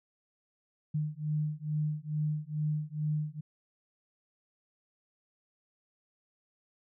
sine beating tone pair, 150.7 / 153 Hz, D3 / D#3, +45 / -29 cents, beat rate 2.3 Hz, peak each -33 / -33 dBFS, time 0.94-3.41 s, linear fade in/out 10 ms, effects none

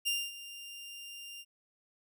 sawtooth tone with ADSR envelope, 2795 Hz, F7, 1 cent sharp, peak -25 dBFS, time 0.05-1.45 s, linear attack 23 ms, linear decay 240 ms, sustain -16 dB, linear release 47 ms, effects none

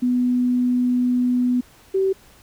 sine tone pair in turn, 247.9 / 384.3 Hz, B3 / G4, +7 / -34 cents, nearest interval minor sixth, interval 759 cents, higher second, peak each -16 dBFS, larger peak neither, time 0.02-1.61 / 1.94-2.13 s, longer first, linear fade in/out 10 ms, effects pink hiss -51 dBFS RMS until 2.42 s

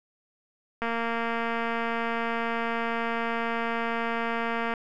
click train, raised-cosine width 0.5 ms, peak -15 dBFS, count 906, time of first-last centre 0.82-4.738 s, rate 231 Hz, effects none

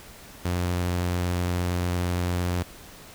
sawtooth tone, 88.7 Hz, F2, 27 cents sharp, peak -20 dBFS, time 0.45-2.63 s, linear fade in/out 5 ms, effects pink hiss -46 dBFS RMS until 3.14 s

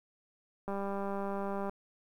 click train, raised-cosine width 1 ms, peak -24 dBFS, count 202, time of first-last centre 0.68-1.695 s, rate 198 Hz, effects 10-bit

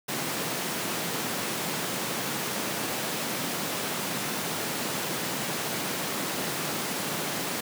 pink high-pass noise, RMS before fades -31 dBFS, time 0.08-7.61 s, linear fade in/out 10 ms, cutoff 150 Hz, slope 24 dB/octave, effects none

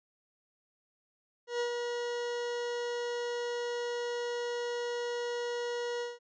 40% pulse tone with ADSR envelope, 480 Hz, B4, 49 cents flat, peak -28 dBFS, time 1.47-6.19 s, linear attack 130 ms, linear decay 95 ms, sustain -4 dB, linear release 180 ms, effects resampled to 16000 Hz

